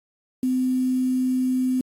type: tone with quantisation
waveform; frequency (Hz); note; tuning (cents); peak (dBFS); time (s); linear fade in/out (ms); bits
sine; 255.8; C4; -39; -19; 0.43-1.81; 2; 7
effects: AAC 48 kbps